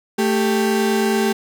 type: tone pair together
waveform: 35% pulse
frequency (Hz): 221.3 / 393.7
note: A3 / G4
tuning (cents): +10 / +8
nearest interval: minor seventh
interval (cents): 998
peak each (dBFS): -17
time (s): 0.18-1.33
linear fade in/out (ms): 10
effects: none